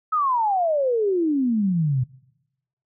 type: exponential sweep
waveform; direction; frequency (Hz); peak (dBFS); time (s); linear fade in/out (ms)
sine; down; 1300 to 122.2; -18; 0.12-2.04; 10
effects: noise-tail reverb RT60 0.9 s tail -23 dB re dry